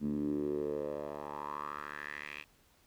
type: tone with band-pass filter sweep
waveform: 10% pulse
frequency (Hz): 73.42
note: D2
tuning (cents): 0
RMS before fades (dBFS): -38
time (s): 0-2.45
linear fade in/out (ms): 50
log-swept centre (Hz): 220 to 2600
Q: 4.5
effects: pink hiss -67 dBFS RMS until 2.86 s